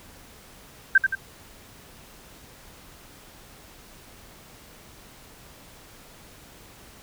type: tone with echo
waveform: sine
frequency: 1568 Hz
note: G6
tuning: in tune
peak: -11 dBFS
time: 0.95-0.98 s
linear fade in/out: 5 ms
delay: 86 ms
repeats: 2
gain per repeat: -6 dB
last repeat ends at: 1.152 s
effects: pink hiss -49 dBFS RMS until 7.02 s